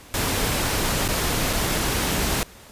pink noise with dropouts, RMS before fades -23 dBFS, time 0.14-2.43 s, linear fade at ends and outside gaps 0 ms, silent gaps 1.08-1.087 / 1.529-1.533 s, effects pink hiss -46 dBFS RMS until 2.71 s + resampled to 32000 Hz

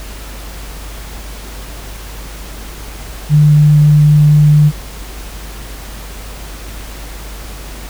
sine tone, 149.3 Hz, D3, 29 cents sharp, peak -4 dBFS, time 3.29-4.72 s, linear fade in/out 50 ms, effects added 50 Hz sine -27 dBFS peak until 7.89 s + pink hiss -32 dBFS RMS until 7.89 s

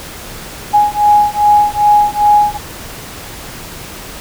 sine beating tone pair, 830.6 / 833.1 Hz, G#5 / G#5, 0 / +5 cents, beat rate 2.5 Hz, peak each -10 dBFS, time 0.73-2.58 s, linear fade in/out 20 ms, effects pink hiss -29 dBFS RMS until 4.2 s

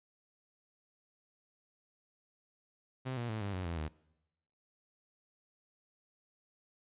sawtooth tone with pitch steps, 130 / 119.21 / 109.32 / 100.24 / 91.92 / 84.29 / 77.3 Hz, C3 / A#2 / A2 / G2 / F#2 / E2 / D#2, -11 / +39 / -11 / +39 / -11 / +39 / -11 cents, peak -32 dBFS, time 3.05-3.89 s, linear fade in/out 20 ms, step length 120 ms, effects noise-tail reverb RT60 0.9 s tail -22 dB re dry + resampled to 8000 Hz

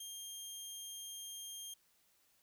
15% pulse tone, 3200 Hz, G7, 35 cents sharp, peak -38 dBFS, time 0-1.74 s, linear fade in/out 5 ms, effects white hiss -73 dBFS RMS until 2.42 s

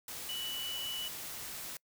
sine tone in noise, 2960 Hz, F#7, in tune, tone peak -37 dBFS, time 0.29-1.08 s, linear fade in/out 2 ms, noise white, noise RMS -43 dBFS, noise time 0.08-1.77 s, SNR +3 dB, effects noise-tail reverb RT60 0.1 s tail -26 dB re dry

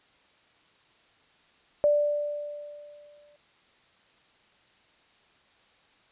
sine tone with exponential decay, 588 Hz, D5, 2 cents sharp, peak -17 dBFS, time 1.84-3.36 s, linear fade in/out 0 ms, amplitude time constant 330 ms, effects white hiss -62 dBFS RMS until 6.11 s + resampled to 8000 Hz

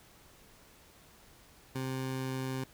20% pulse tone, 131.3 Hz, C3, 6 cents sharp, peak -29 dBFS, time 1.75-2.64 s, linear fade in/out 5 ms, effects pink hiss -59 dBFS RMS until 2.73 s

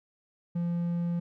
triangle tone, 172.1 Hz, F3, 25 cents flat, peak -25 dBFS, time 0.55-1.2 s, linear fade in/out 10 ms, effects none

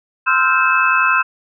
sine tone cluster, 1038 / 1310 / 1401 / 1566 / 2606 Hz, C6 / E6 / F6 / G6 / E7, -14 / -11 / +5 / -2 / -20 cents, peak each -18 dBFS, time 0.26-1.23 s, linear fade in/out 20 ms, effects none

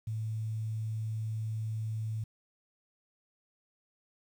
sine tone with quantisation, 110 Hz, A2, in tune, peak -32 dBFS, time 0.07-2.24 s, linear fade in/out 5 ms, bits 10, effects none

